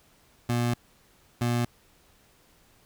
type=tone bursts at uneven times; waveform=25% pulse; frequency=120 Hz; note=B2; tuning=49 cents flat; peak=-20 dBFS; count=2; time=0.49-0.74 / 1.41-1.65 s; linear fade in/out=5 ms; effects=pink hiss -61 dBFS RMS until 2.85 s